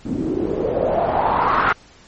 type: noise with low-pass filter sweep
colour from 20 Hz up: white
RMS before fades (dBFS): -19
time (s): 0.05-1.73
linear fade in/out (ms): 10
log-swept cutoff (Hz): 250 to 1400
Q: 4.5
effects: pink hiss -48 dBFS RMS until 2.07 s + MP3 32 kbps